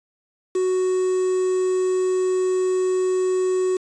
triangle tone with quantisation, 370.5 Hz, F#4, 2 cents sharp, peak -16 dBFS, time 0.55-3.77 s, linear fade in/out 5 ms, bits 6, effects resampled to 22050 Hz

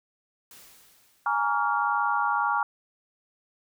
white noise with exponential decay, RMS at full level -48 dBFS, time 0.51-2.12 s, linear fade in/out 2 ms, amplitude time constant 350 ms
sine chord, Bb minor seventh, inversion third, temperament equal with one note detuned, 830.6 / 932.3 / 1137.3 / 1396.9 Hz, Ab5 / Bb5 / Db6 / F6, 0 / 0 / +44 / 0 cents, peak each -28 dBFS, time 1.26-2.63 s, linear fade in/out 2 ms
effects none

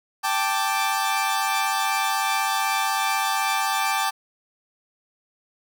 sawtooth chord, G suspended second, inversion none, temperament equal, 784 / 880 / 1174.7 Hz, G5 / A5 / D6, 0 / 0 / 0 cents, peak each -22 dBFS, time 0.23-4.11 s, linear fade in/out 20 ms, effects none

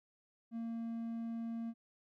triangle tone, 229.6 Hz, A#3, 26 cents flat, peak -36 dBFS, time 0.51-1.74 s, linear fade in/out 50 ms, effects none

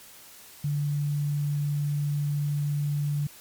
sine tone with quantisation, 145.7 Hz, D3, 13 cents flat, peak -24 dBFS, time 0.64-3.27 s, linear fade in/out 5 ms, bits 9, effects white hiss -49 dBFS RMS until 3.4 s + MP3 96 kbps

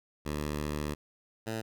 10% pulse tone pair in turn, 74.5 / 111.62 Hz, D2 / A2, +25 / +25 cents, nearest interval perfect fifth, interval 700 cents, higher second, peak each -24 / -25 dBFS, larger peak first, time 0.25-0.95 / 1.46-1.62 s, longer first, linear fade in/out 20 ms, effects none

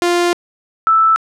sawtooth / sine tone pair in turn, 349.2 / 1318.4 Hz, F4 / E6, 0 / 0 cents, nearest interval octave + major seventh, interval 2300 cents, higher second, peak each -8 dBFS, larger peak neither, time 0.02-0.33 / 0.87-1.16 s, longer first, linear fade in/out 0 ms, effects low-pass 9000 Hz 12 dB/octave

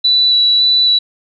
sine tone with vibrato, 3951 Hz, B7, in tune, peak -8 dBFS, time 0.04-0.99 s, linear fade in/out 10 ms, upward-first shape square, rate 1.8 Hz, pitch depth 8 cents each way, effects none

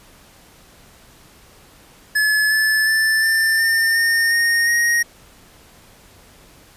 square tone with pitch steps, 1716 / 1737.9 / 1760.2 / 1782.7 / 1805.5 / 1828.6 / 1852 / 1875.6 Hz, A6 / A6 / A6 / A6 / A6 / A#6 / A#6 / A#6, -44 / -22 / 0 / +22 / +44 / -34 / -12 / +10 cents, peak -15 dBFS, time 2.15-5.03 s, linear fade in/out 10 ms, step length 360 ms, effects pink hiss -48 dBFS RMS until 6.76 s + resampled to 32000 Hz

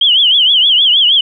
sine tone with vibrato, 3136 Hz, G7, in tune, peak -6 dBFS, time 0.01-1.21 s, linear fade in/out 5 ms, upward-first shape triangle, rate 6.4 Hz, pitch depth 180 cents each way, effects none

